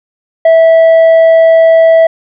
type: tone with tanh clipping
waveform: sine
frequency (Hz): 654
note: E5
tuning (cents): -14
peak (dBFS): -3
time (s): 0.45-2.07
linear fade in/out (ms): 5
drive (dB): 4
effects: none